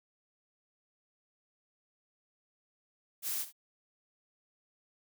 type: noise with echo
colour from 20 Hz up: blue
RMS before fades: -35 dBFS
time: 3.22-3.46 s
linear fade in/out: 50 ms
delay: 67 ms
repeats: 1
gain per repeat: -14 dB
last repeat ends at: 3.527 s
effects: none